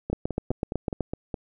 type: two click trains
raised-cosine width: 2 ms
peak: -16 / -12 dBFS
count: 7 / 8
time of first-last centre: 0.1-1.342 / 0.13-1.007 s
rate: 4.83 / 7.98 Hz
effects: none